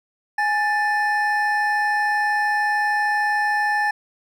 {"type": "tone pair together", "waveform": "triangle", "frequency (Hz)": [832.9, 1766], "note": ["G#5", "A6"], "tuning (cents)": [5, 6], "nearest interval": "octave + minor second", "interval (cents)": 1301, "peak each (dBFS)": -19, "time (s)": [0.38, 3.91], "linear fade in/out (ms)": 5, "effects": []}